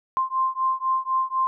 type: beating tone pair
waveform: sine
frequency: 1046.5 / 1050.5 Hz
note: C6 / C6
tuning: 0 / +7 cents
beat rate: 4 Hz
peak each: -24 / -24 dBFS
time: 0.17-1.47 s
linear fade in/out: 0 ms
effects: none